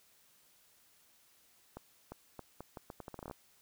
accelerating click train, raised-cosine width 1 ms, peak -30 dBFS, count 15, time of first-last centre 1.77-3.312 s, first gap 350 ms, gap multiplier 0.78, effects white hiss -67 dBFS RMS until 3.61 s

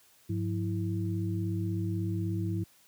sine tone cluster, 102.4 / 178.8 / 328.7 Hz, G#2 / F3 / E4, -24 / +41 / -5 cents, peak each -30 / -35 / -36 dBFS, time 0.29-2.64 s, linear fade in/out 10 ms, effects white hiss -62 dBFS RMS until 2.87 s + high-pass 60 Hz 12 dB/octave

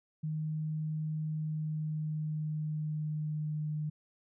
sine tone with pitch glide, 155.2 to 152.09 Hz, D#3 to D#3, -4 to -39 cents, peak -32 dBFS, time 0.23-3.9 s, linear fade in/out 10 ms, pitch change -35 cents, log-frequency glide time 1.28-3.77 s, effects none

